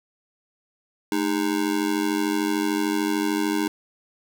square tone with amplitude modulation, 308.9 Hz, D#4, 12 cents flat, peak -18 dBFS, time 1.12-3.68 s, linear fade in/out 2 ms, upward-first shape sine, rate 93.4 Hz, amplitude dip 95%, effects none

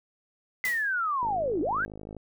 sine linear two-way sweep, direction down then up, 2047 to 280 to 1656 Hz, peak -25 dBFS, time 0.64-1.85 s, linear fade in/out 0 ms, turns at 1.61 s
white noise with exponential decay, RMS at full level -33 dBFS, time 0.65-0.94 s, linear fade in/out 1 ms, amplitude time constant 61 ms
click train, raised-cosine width 2 ms, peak -28 dBFS, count 50, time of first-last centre 1.23-2.167 s, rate 52.3 Hz
effects none

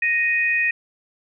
sine tone pair together, 1866.8 / 2489 Hz, A#6 / D#7, +2 / 0 cents, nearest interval perfect fourth, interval 498 cents, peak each -20 dBFS, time 0.02-0.71 s, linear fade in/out 5 ms, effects none

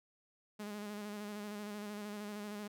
sawtooth tone with vibrato, 207.7 Hz, G#3, in tune, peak -38 dBFS, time 0.59-2.68 s, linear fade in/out 10 ms, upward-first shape square, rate 13 Hz, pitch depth 27 cents each way, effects none

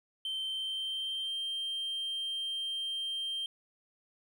triangle tone with pitch glide, 3114 to 3150 Hz, G7 to G7, -12 to +8 cents, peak -31 dBFS, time 0.25-3.46 s, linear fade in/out 2 ms, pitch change +20 cents, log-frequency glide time 0.46-1.32 s, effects tanh soft clip ceiling -27 dBFS

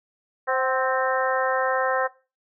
harmonic tone with a mistuned harmonic, 261.6 Hz, C4, in tune, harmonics 2 / 3 / 4 / 5 / 6 / 7, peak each -25 / -27 / -28 / -29 / -30 / -30 dBFS, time 0.47-2.08 s, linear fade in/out 20 ms, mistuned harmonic 3, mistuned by -40 cents, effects noise-tail reverb RT60 0.3 s tail -18 dB re dry

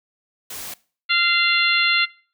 white noise, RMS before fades -33 dBFS, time 0.5-0.74 s, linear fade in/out 5 ms
harmonic tone, 692 Hz, F5, 16 cents flat, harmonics 2 / 3 / 4 / 5 / 6, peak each -22 / -21 / -21 / -24 / -23 dBFS, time 1.09-2.06 s, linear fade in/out 20 ms
effects noise-tail reverb RT60 0.4 s tail -21 dB re dry

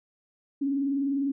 sine tone with vibrato, 277.2 Hz, C#4, in tune, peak -24 dBFS, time 0.61-1.32 s, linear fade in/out 10 ms, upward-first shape triangle, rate 20 Hz, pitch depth 84 cents each way, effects none

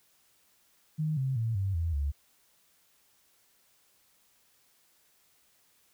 sine tone with pitch steps, 155.1 / 132.7 / 113.54 / 97.14 / 83.12 / 71.11 Hz, D#3 / C3 / A#2 / G2 / E2 / C#2, -5 / +25 / -45 / -15 / +15 / +45 cents, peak -27 dBFS, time 0.98-2.12 s, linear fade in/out 20 ms, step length 190 ms, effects white hiss -67 dBFS RMS until 5.93 s

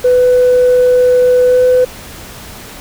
sine tone with pitch glide, 498.5 to 503.4 Hz, B4 to B4, +16 to +33 cents, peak -4 dBFS, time 0.04-1.85 s, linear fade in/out 10 ms, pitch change +17 cents, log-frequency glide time 1.46-1.64 s, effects tanh soft clip ceiling -3 dBFS + pink hiss -31 dBFS RMS until 2.8 s

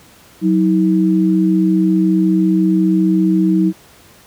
sine tone pair together, 185.41 / 320 Hz, F#3 / D#4, +4 / +49 cents, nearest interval major sixth, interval 945 cents, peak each -13 / -13 dBFS, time 0.41-3.73 s, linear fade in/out 50 ms, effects pink hiss -45 dBFS RMS until 4.26 s + high-pass 60 Hz 12 dB/octave

